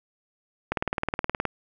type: click train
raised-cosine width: 0.5 ms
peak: -10 dBFS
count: 15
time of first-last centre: 0.72-1.453 s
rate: 19.1 Hz
effects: none